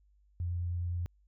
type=tone with vibrato; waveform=sine; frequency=87.31 Hz; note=F2; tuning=in tune; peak=-31 dBFS; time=0.4-1.06 s; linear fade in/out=0 ms; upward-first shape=sine; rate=9.6 Hz; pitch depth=10 cents each way; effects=added 50 Hz sine -63 dBFS peak until 1.27 s